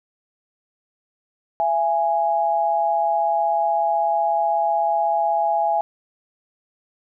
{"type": "tone pair together", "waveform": "sine", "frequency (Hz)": [673, 829.2], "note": ["E5", "G#5"], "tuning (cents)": [36, -3], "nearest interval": "major third", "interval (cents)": 361, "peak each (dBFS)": [-21, -19], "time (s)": [1.6, 5.81], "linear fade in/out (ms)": 0, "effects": []}